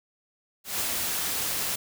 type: noise with ADSR envelope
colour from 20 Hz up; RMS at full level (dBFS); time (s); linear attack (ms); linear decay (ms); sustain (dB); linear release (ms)
white; -27; 0.64-1.76; 160; 20; -2; 8
effects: none